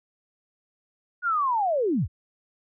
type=linear sweep; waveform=sine; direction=down; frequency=1473 to 49 Hz; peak=-21 dBFS; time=1.22-2.08 s; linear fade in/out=50 ms; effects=none